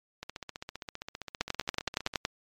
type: two click trains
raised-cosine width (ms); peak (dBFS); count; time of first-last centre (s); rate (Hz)
0.2; -21 / -10; 30 / 10; 0.23-2.138 / 1.41-2.251; 15.2 / 10.7
effects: MP3 96 kbps